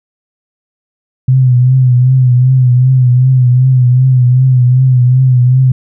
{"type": "tone with vibrato", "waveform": "sine", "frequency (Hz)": 127.2, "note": "C3", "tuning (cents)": -48, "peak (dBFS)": -4, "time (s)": [1.28, 5.72], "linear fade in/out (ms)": 5, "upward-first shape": "triangle", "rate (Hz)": 2.6, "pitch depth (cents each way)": 67, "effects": []}